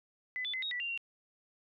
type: tone with pitch steps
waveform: sine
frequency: 2009 / 3485 / 2045 / 3768 / 1961 / 2781 / 2753 Hz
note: B6 / A7 / C7 / A#7 / B6 / F7 / F7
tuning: +29 / -17 / -40 / +18 / -13 / -8 / -25 cents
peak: -34 dBFS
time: 0.36-0.976 s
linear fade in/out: 0 ms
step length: 88 ms
effects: none